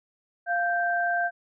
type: tone pair together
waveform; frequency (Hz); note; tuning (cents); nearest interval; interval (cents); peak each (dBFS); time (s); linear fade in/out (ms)
sine; 697.4 / 1568; F5 / G6; -3 / 0; octave + major second; 1403; -25 / -26; 0.46-1.31; 50
effects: none